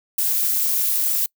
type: noise with amplitude modulation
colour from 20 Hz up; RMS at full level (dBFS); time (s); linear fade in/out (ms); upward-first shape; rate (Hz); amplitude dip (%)
violet; -17; 0.18-1.26; 5; sine; 274; 75
effects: noise-tail reverb RT60 0.1 s tail -25 dB re dry